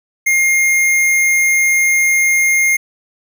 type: tone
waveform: square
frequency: 2127 Hz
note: C7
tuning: 28 cents sharp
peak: -11 dBFS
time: 0.26-2.77 s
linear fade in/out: 10 ms
effects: none